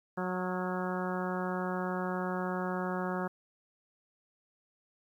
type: harmonic tone with a mistuned harmonic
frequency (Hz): 183.2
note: F#3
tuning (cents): -17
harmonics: 1 / 2 / 3 / 4 / 5 / 6 / 7 / 8 / 9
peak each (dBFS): -35 / -38 / -40 / -41 / -42 / -43 / -43 / -44 / -45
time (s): 0.17-3.28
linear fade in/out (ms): 10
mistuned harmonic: 8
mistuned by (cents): -42
effects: 11-bit